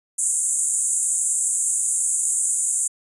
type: band-pass noise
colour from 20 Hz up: pink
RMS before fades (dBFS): -22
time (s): 0.18-2.88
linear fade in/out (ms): 10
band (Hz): 7000 to 10000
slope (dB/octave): 96
effects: resampled to 24000 Hz